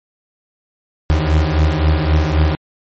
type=beating tone pair; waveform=35% pulse; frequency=75.5 / 79.3 Hz; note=D2 / D#2; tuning=+48 / +33 cents; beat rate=3.8 Hz; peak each=-13 dBFS; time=1.1-2.55 s; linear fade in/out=0 ms; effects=low-pass 5000 Hz 12 dB/octave + MP3 32 kbps